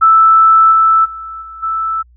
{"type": "tone with level steps", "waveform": "sine", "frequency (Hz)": 1318.5, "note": "E6", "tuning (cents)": 0, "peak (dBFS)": [-4, -6, -24, -28, -14], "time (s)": [0.01, 2.03], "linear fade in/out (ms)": 20, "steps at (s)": [0.71, 1.04, 1.41, 1.62], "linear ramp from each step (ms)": 20, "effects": ["added 60 Hz sine -43 dBFS peak until 2.16 s"]}